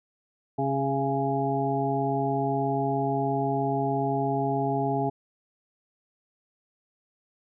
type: harmonic tone with a mistuned harmonic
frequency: 136.9 Hz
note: C#3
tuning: 21 cents flat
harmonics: 1 / 2 / 3 / 5 / 6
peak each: -30 / -30 / -30 / -30 / -30 dBFS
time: 0.58-5.1 s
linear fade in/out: 10 ms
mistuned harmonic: 6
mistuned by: +22 cents
effects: none